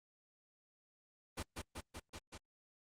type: noise with echo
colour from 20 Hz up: pink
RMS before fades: -41 dBFS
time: 1.37-1.43 s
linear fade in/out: 10 ms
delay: 190 ms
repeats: 5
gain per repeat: -2 dB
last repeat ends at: 2.38 s
effects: low-pass 9000 Hz 12 dB/octave + Opus 32 kbps